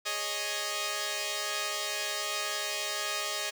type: chord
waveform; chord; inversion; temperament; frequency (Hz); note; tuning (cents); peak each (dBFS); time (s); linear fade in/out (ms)
5% pulse; Ab suspended fourth; none; equal; 415.3 / 554.4 / 622.3; Ab4 / Db5 / Eb5; 0 / 0 / 0; -27 / -26 / -22; 0.05-3.51; 20
effects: none